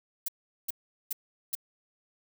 violet noise bursts, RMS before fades -31 dBFS, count 4, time 0.26-1.552 s, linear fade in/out 5 ms, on 23 ms, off 400 ms, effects none

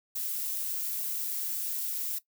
violet noise with amplitude modulation, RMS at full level -32 dBFS, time 0.15-2.19 s, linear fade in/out 10 ms, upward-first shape sine, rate 149 Hz, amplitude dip 25%, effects noise-tail reverb RT60 0.1 s tail -17 dB re dry

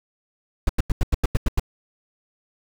brown noise bursts, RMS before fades -17 dBFS, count 9, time 0.67-1.597 s, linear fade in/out 2 ms, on 23 ms, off 90 ms, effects none

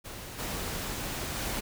pink noise with level steps, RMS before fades -42 / -35 / -33 dBFS, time 0.04-1.61 s, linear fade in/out 20 ms, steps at 0.38 / 1.35 s, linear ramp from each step 20 ms, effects none

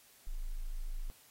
sine tone, 27 Hz, A0, 32 cents flat, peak -35 dBFS, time 0.27-1.1 s, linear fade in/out 0 ms, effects white hiss -62 dBFS RMS until 1.3 s + AAC 48 kbps

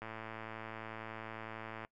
click train, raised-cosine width 0.5 ms, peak -29 dBFS, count 204, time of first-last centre 0.02-1.849 s, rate 111 Hz, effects noise-tail reverb RT60 0.1 s tail -22 dB re dry

